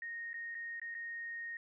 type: tone with dropouts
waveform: sine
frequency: 1859 Hz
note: A#6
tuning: 5 cents flat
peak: -40 dBFS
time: 0.02-1.57 s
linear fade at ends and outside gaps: 2 ms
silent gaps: 0.332-0.341 / 0.546-0.55 / 0.798-0.816 / 0.944-0.949 s
effects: none